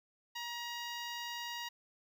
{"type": "tone with notch filter", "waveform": "10% pulse", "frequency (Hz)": 950, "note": "A#5", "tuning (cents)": 33, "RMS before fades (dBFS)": -42, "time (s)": [0.35, 1.69], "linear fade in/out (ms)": 10, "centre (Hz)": 10000, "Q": 0.67, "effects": []}